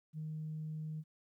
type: tone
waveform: sine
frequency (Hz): 155.56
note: D#3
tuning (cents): 0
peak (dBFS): -38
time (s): 0.13-1.04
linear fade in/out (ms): 50
effects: tanh soft clip ceiling -34 dBFS + 13-bit